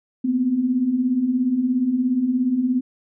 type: beating tone pair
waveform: sine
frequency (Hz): 238 / 255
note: A#3 / C4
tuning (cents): +36 / -44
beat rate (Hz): 17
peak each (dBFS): -25 / -18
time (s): 0.24-2.81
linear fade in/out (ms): 10
effects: none